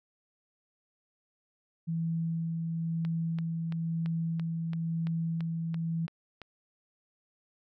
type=tone with tremolo; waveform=sine; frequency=164.81 Hz; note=E3; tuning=in tune; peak=-28 dBFS; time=1.87-6.07 s; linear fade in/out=20 ms; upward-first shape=sine; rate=1 Hz; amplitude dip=25%
type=click train; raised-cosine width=0.3 ms; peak=-28 dBFS; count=11; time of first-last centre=3.05-6.417 s; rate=2.97 Hz
effects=none